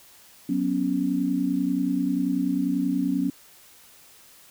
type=chord; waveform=sine; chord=F# suspended fourth; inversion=none; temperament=equal; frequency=185 / 246.9 / 277.2 Hz; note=F#3 / B3 / C#4; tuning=0 / 0 / 0 cents; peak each=-28 / -27 / -24 dBFS; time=0.49-3.3 s; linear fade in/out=5 ms; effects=white hiss -52 dBFS RMS until 4.5 s